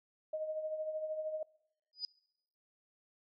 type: tone with tremolo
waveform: sine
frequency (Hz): 623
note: D#5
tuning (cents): +2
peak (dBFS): -33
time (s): 0.33-1.43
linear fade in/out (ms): 5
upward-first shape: triangle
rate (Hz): 13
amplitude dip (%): 60
type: tone with exponential growth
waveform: sine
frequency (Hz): 4956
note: D#8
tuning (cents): -8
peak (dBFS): -32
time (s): 1.93-2.05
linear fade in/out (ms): 1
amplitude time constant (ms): 25
effects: noise-tail reverb RT60 0.8 s tail -24 dB re dry + AAC 64 kbps